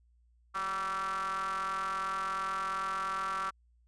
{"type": "ring-modulated tone", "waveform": "square", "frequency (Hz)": 97.8, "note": "G2", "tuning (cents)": -4, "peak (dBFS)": -30, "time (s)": [0.54, 3.51], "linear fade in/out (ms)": 20, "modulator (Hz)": 1250, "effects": ["added 59 Hz sine -63 dBFS peak until 3.87 s", "resampled to 24000 Hz"]}